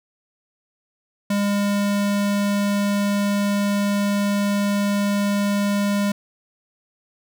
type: tone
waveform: square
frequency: 202.6 Hz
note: G#3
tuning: 43 cents flat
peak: -19 dBFS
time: 1.3-6.12 s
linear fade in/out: 5 ms
effects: none